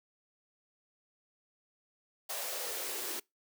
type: noise with high-pass filter sweep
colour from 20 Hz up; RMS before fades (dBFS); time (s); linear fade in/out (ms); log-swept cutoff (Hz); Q
white; -38; 2.29-3.2; 10; 630 to 320; 3.2
effects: noise-tail reverb RT60 0.2 s tail -25 dB re dry